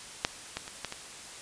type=clicks; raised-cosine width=0.2 ms; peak=-7 / -15 / -23 / -15 / -19 dBFS; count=5; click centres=0.249 / 0.57 / 0.679 / 0.847 / 0.924 s; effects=white hiss -45 dBFS RMS until 1.41 s + resampled to 22050 Hz